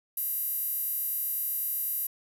sawtooth tone with high-pass filter, 972 Hz, B5, 28 cents flat, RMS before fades -31 dBFS, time 0.17-2.07 s, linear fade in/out 5 ms, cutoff 12000 Hz, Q 6.9, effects none

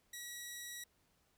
10% pulse tone, 1925 Hz, B6, 45 cents flat, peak -36 dBFS, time 0.13-0.84 s, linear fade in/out 5 ms, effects pink hiss -75 dBFS RMS until 1.37 s

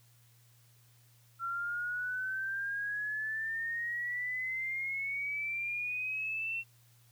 sine exponential sweep, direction up, 1357 to 2721 Hz, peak -33 dBFS, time 1.39-6.64 s, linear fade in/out 50 ms, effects added 118 Hz sine -62 dBFS peak until 7.11 s + white hiss -67 dBFS RMS until 7.11 s

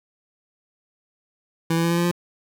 25% pulse tone with pitch steps, 164.81 / 166.72 / 168.66 / 170.62 / 172.6 / 174.61 Hz, E3 / E3 / E3 / F3 / F3 / F3, 0 / +20 / +40 / -40 / -20 / 0 cents, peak -15 dBFS, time 1.7-2.114 s, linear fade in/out 5 ms, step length 69 ms, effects none

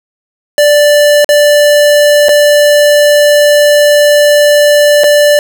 square tone with dropouts, 587.3 Hz, D5, in tune, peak -4 dBFS, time 0.58-5.39 s, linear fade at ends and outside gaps 1 ms, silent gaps 1.245-1.29 / 2.285-2.291 / 5.036-5.041 s, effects none

